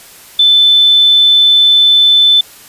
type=tone; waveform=sine; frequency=3520 Hz; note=A7; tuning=in tune; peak=-4 dBFS; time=0.39-2.41 s; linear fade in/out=5 ms; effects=white hiss -37 dBFS RMS until 2.68 s + resampled to 32000 Hz